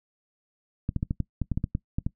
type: clicks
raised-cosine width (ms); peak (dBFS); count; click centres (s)
5; -14; 12; 0.891 / 0.963 / 1.029 / 1.109 / 1.203 / 1.417 / 1.517 / 1.575 / 1.641 / 1.751 / 1.985 / 2.065
effects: noise-tail reverb RT60 0.1 s tail -21 dB re dry